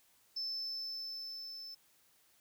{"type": "tone with level ramp", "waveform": "triangle", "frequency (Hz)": 5274, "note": "E8", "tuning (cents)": 0, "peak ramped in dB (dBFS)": [-33, -44], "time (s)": [0.36, 1.75], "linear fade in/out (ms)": 10, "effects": ["tanh soft clip ceiling -33 dBFS", "white hiss -69 dBFS RMS until 2.4 s"]}